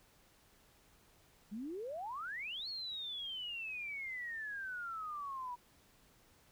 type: exponential two-way sweep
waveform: sine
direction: up then down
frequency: 196 to 4390 to 960 Hz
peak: -40 dBFS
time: 1.51-5.56 s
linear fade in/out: 20 ms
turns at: 2.68 s
effects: pink hiss -67 dBFS RMS until 6.51 s